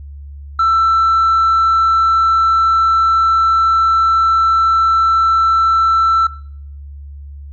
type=tone with tanh clipping; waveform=triangle; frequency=1333 Hz; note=E6; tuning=19 cents sharp; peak=-10 dBFS; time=0.59-6.27 s; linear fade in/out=5 ms; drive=6 dB; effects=noise-tail reverb RT60 0.6 s tail -20 dB re dry + added 71 Hz sine -29 dBFS peak until 7.52 s